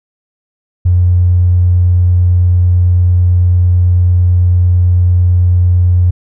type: tone with tanh clipping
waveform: triangle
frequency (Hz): 89.1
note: F2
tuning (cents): +35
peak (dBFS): -5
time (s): 0.85-6.11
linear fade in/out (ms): 10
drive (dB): 2
effects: none